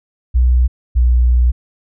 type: tone pair in turn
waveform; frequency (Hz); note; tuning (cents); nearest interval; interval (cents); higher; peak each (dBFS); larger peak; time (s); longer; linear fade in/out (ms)
sine; 61.9 / 60.87; B1 / B1; +5 / -24; unison; 29; first; -8; neither; 0.34-0.68 / 0.95-1.52; second; 20
effects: none